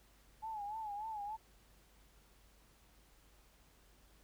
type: tone with vibrato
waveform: sine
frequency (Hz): 850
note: G#5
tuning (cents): +40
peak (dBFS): -40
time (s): 0.42-1.37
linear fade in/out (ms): 20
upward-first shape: sine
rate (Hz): 3.4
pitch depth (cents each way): 88
effects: added 50 Hz sine -66 dBFS peak until 4.23 s + pink hiss -68 dBFS RMS until 4.23 s